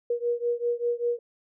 sine beating tone pair, 475.3 / 480.4 Hz, A#4 / B4, +34 / -48 cents, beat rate 5.1 Hz, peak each -27 / -28 dBFS, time 0.1-1.19 s, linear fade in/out 5 ms, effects none

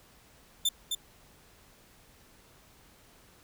sawtooth tone with echo, 3555 Hz, A7, 17 cents sharp, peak -21 dBFS, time 0.65-0.69 s, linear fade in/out 5 ms, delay 260 ms, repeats 1, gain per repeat -5 dB, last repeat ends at 0.95 s, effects pink hiss -59 dBFS RMS until 3.43 s

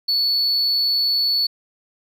sine tone, 4435 Hz, C#8, in tune, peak -14 dBFS, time 0.08-1.47 s, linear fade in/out 10 ms, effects tanh soft clip ceiling -15 dBFS + 9-bit

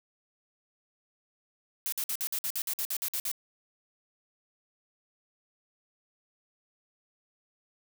blue noise bursts, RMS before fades -32 dBFS, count 13, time 1.86-3.315 s, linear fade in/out 0 ms, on 63 ms, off 53 ms, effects none

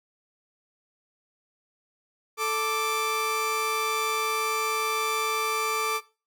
sawtooth tone pair together, 440.4 / 1174.7 Hz, A4 / D6, +2 / 0 cents, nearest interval octave + perfect fourth, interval 1698 cents, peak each -26 / -23 dBFS, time 2.37-6.01 s, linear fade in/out 50 ms, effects noise-tail reverb RT60 0.3 s tail -17 dB re dry

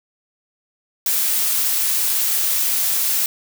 blue noise, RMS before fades -19 dBFS, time 1.06-3.26 s, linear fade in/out 2 ms, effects none

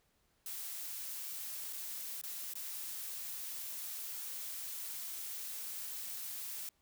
blue noise with dropouts, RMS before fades -43 dBFS, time 0.46-6.69 s, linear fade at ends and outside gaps 1 ms, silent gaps 1.727-1.731 / 2.214-2.236 / 2.536-2.554 s, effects pink hiss -75 dBFS RMS until 6.81 s

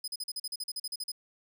sawtooth tone bursts, 5020 Hz, D#8, 15 cents sharp, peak -31 dBFS, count 14, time 0.04-1.118 s, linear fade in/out 5 ms, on 38 ms, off 42 ms, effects none

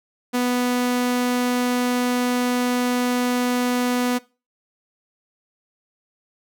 sawtooth tone, 246.9 Hz, B3, in tune, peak -15 dBFS, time 0.33-4.19 s, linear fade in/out 20 ms, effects noise-tail reverb RT60 0.3 s tail -20 dB re dry

